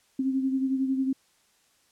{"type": "beating tone pair", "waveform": "sine", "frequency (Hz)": [264.5, 275.5], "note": ["C4", "C#4"], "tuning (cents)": [19, -11], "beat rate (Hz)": 11, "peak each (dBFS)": [-24, -33], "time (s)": [0.19, 1.13], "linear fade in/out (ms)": 5, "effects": ["white hiss -65 dBFS RMS until 1.91 s", "low-pass 10000 Hz 12 dB/octave"]}